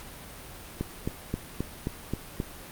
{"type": "click train", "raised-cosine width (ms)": 3, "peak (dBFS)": -15, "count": 7, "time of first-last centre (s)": [0.81, 2.402], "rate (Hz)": 3.77, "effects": ["pink hiss -44 dBFS RMS until 2.71 s", "Opus 48 kbps"]}